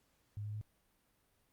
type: tone with pitch steps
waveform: sine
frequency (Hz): 103.83 / 105.1 / 106.38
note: G#2 / G#2 / G#2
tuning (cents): 0 / +21 / +42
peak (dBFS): -39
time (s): 0.37-0.613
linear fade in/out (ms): 0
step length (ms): 81
effects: pink hiss -75 dBFS RMS until 1.52 s + Opus 48 kbps